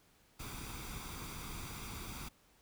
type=noise with comb filter; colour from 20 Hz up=pink; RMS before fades=-45 dBFS; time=0.39-2.29 s; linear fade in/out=10 ms; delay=0.84 ms; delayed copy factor=+0.6; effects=pink hiss -68 dBFS RMS until 2.61 s